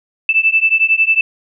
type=beating tone pair; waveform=sine; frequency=2637 / 2648 Hz; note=E7 / E7; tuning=0 / +7 cents; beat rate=11 Hz; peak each=-13 dBFS; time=0.29-1.21 s; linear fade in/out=2 ms; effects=none